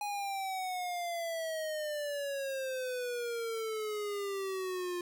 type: exponential sweep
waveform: square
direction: down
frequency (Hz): 830.6 to 351.1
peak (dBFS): -35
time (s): 0.01-5.01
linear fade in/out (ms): 2
effects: none